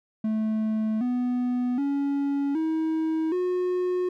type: tone with pitch steps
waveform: triangle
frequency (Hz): 217.9 / 247.4 / 281 / 319 / 362.3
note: A3 / B3 / C#4 / D#4 / F#4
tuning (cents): -17 / +3 / +24 / +43 / -36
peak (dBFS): -21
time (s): 0.24-4.09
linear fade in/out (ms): 5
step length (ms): 770
effects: none